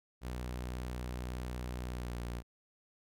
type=tone with pitch glide; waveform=sawtooth; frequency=61.74 to 59.46 Hz; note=B1 to A#1; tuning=0 to +35 cents; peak=-34 dBFS; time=0.21-2.43 s; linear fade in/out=50 ms; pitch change=-65 cents; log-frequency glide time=1.84-2.22 s; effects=none